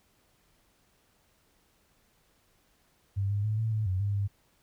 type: tone with pitch steps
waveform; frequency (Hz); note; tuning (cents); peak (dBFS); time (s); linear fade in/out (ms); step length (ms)
sine; 98.7 / 101.9 / 107.5 / 111.4 / 108.2 / 92.9 / 101.2 / 100.2; G2 / G#2 / A2 / A2 / A2 / F#2 / G#2 / G2; +12 / -32 / -40 / +22 / -29 / +7 / -44 / +38; -26; 3.16-4.28; 20; 140
effects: pink hiss -68 dBFS RMS until 4.62 s